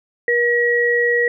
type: tone pair together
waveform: sine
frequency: 477.8 / 1911 Hz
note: A#4 / A#6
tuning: +43 / +43 cents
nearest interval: 2 octaves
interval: 2400 cents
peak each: -17 / -16 dBFS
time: 0.28-1.28 s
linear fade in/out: 2 ms
effects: none